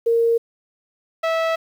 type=tone pair in turn; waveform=sine / sawtooth; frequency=462.7 / 653.1 Hz; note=A#4 / E5; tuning=-13 / -16 cents; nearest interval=tritone; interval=597 cents; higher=second; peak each=-14 dBFS; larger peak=neither; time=0.06-0.38 / 1.23-1.56 s; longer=second; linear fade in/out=10 ms; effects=low-pass 3000 Hz 12 dB/octave + 8-bit